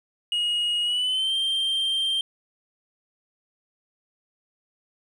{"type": "tone with pitch glide", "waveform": "sine", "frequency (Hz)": [2883, 3162], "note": ["F#7", "G7"], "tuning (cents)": [-46, 14], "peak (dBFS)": -19, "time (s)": [0.32, 2.21], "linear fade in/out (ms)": 2, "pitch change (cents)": 160, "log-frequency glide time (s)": [0.83, 1.35], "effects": ["tanh soft clip ceiling -21 dBFS", "9-bit"]}